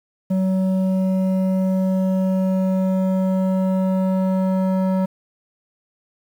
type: tone with low-pass filter sweep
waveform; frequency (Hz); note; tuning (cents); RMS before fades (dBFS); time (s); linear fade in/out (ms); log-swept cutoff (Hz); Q
square; 188.3; F#3; +31; -19; 0.3-5.06; 10; 460 to 860; 1.2
effects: 8-bit